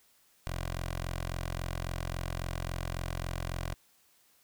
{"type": "tone with notch filter", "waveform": "10% pulse", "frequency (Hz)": 43.65, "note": "F1", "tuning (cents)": 0, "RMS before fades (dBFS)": -36, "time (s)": [0.47, 3.74], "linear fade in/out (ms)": 0, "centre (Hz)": 230, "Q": 0.78, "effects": ["white hiss -66 dBFS RMS until 4.43 s"]}